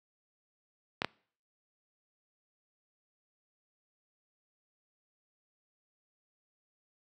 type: clicks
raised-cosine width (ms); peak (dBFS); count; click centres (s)
0.3; -13; 2; 1.019 / 1.046
effects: noise-tail reverb RT60 0.5 s tail -25 dB re dry + high-pass 100 Hz 12 dB/octave